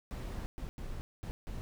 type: noise bursts at uneven times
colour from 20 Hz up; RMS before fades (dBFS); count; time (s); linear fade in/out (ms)
brown; -40; 5; 0.11-0.46 / 0.58-0.69 / 0.78-1.01 / 1.23-1.31 / 1.47-1.61; 0
effects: none